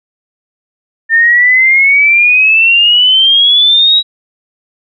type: exponential sweep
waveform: sine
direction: up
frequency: 1797 to 3867 Hz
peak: -4 dBFS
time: 1.09-4.03 s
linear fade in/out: 50 ms
effects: none